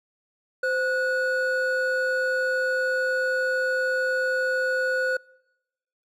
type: tone pair together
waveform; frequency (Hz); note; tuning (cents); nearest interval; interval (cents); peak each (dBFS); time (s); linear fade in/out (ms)
triangle; 518 / 1465; C5 / F#6; -17 / -18; octave + tritone; 1799; -23; 0.63-5.17; 5
effects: noise-tail reverb RT60 1.0 s tail -26 dB re dry